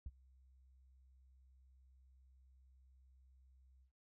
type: tone with ADSR envelope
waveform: sine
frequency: 64.8 Hz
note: C2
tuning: 16 cents flat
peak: -40 dBFS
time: 0.06-3.92 s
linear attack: 3 ms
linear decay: 37 ms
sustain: -24 dB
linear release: 100 ms
effects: none